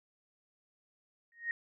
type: tone with exponential growth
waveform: sine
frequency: 1864.7 Hz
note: A#6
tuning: in tune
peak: -28 dBFS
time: 1.32-1.51 s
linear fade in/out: 1 ms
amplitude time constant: 41 ms
effects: none